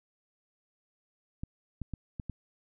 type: clicks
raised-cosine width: 5 ms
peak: -24 dBFS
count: 5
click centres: 1.435 / 1.817 / 1.937 / 2.198 / 2.297 s
effects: none